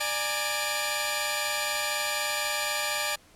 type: tone cluster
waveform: 10% pulse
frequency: 594 / 829 / 926 / 2352 Hz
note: D5 / G#5 / A#5 / D7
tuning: +20 / -3 / -12 / +2 cents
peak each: -23 / -24 / -29 / -23 dBFS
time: 0-3.16 s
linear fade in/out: 10 ms
effects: pink hiss -57 dBFS RMS until 3.35 s + low-pass 12000 Hz 12 dB/octave